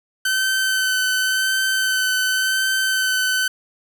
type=tone with vibrato; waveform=sawtooth; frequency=1529 Hz; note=G6; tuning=44 cents flat; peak=-14 dBFS; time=0.25-3.48 s; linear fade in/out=5 ms; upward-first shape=sine; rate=0.91 Hz; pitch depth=15 cents each way; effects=none